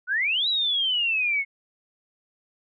sine exponential two-way sweep, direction up then down, 1428 to 3964 to 2162 Hz, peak -21 dBFS, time 0.07-1.45 s, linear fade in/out 50 ms, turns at 0.48 s, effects none

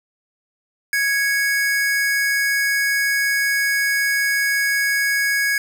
square tone pair together, 1660.9 / 2217 Hz, G#6 / C#7, 0 / 0 cents, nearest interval perfect fourth, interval 500 cents, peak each -19 / -23 dBFS, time 0.93-5.58 s, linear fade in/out 2 ms, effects none

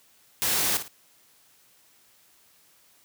white noise with echo, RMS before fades -25 dBFS, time 0.42-0.77 s, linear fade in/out 0 ms, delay 55 ms, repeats 2, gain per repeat -10 dB, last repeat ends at 0.88 s, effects white hiss -60 dBFS RMS until 3.04 s + high-pass 60 Hz 12 dB/octave

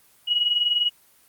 sine tone pair together, 2903 / 2923 Hz, F#7 / F#7, -34 / -22 cents, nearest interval unison, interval 12 cents, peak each -20 / -26 dBFS, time 0.27-0.9 s, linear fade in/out 20 ms, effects white hiss -57 dBFS RMS until 1.28 s + Opus 24 kbps

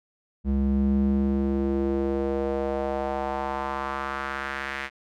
square tone with band-pass filter sweep, 68.2 Hz, C#2, 28 cents flat, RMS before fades -26 dBFS, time 0.44-4.9 s, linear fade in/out 50 ms, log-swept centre 150 to 2000 Hz, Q 2.3, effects none

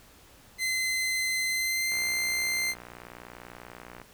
sawtooth tone with pitch glide, 2058 to 2086 Hz, C7 to C7, -29 to -6 cents, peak -23 dBFS, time 0.58-2.75 s, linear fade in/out 50 ms, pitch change +23 cents, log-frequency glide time 1.49-1.92 s
click train, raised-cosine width 0.5 ms, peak -28 dBFS, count 127, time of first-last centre 1.92-4.017 s, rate 60.1 Hz
effects pink hiss -55 dBFS RMS until 4.13 s

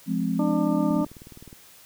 sine chord, F minor, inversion none, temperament equal with one note detuned, 174.61 / 210.8 / 261.6 Hz, F3 / Ab3 / C4, 0 / +26 / 0 cents, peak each -27 dBFS, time 0.06-1.06 s, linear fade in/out 50 ms
harmonic tone, 298.6 Hz, D4, 29 cents sharp, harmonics 1 / 2 / 3 / 4, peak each -24 / -30 / -34 / -36 dBFS, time 0.39-1.05 s, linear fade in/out 5 ms
click train, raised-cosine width 3 ms, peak -31 dBFS, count 13, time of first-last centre 0.91-1.529 s, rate 19.4 Hz
effects white hiss -51 dBFS RMS until 1.85 s

